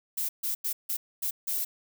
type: noise bursts at uneven times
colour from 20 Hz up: violet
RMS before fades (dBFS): -30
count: 6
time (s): 0.17-0.29 / 0.43-0.55 / 0.64-0.73 / 0.89-0.97 / 1.22-1.31 / 1.47-1.65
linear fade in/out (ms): 10
effects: none